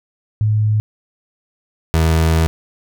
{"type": "tone pair in turn", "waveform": ["sine", "30% pulse"], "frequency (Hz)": [107.1, 80.96], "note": ["A2", "E2"], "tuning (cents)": [-46, -31], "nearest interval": "perfect fourth", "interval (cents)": 485, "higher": "first", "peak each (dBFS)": [-12, -9], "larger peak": "second", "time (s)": [[0.41, 0.8], [1.94, 2.47]], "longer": "second", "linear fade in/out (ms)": 0, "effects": []}